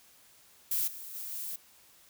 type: noise with level steps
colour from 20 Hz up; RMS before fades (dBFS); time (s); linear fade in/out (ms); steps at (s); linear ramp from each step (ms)
violet; -30 / -44 / -40 / -38; 0.71-1.56; 5; 0.87 / 1.14 / 1.31; 10
effects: white hiss -60 dBFS RMS until 2.09 s